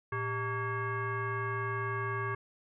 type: tone with frequency modulation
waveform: sine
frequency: 624 Hz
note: D#5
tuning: 5 cents sharp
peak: -31 dBFS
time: 0.12-2.35 s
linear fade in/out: 5 ms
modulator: 510 Hz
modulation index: 2.3
effects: none